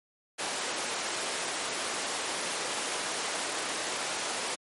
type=high-pass noise; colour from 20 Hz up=pink; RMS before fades=-33 dBFS; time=0.38-4.56 s; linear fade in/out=20 ms; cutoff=440 Hz; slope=12 dB/octave; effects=MP3 48 kbps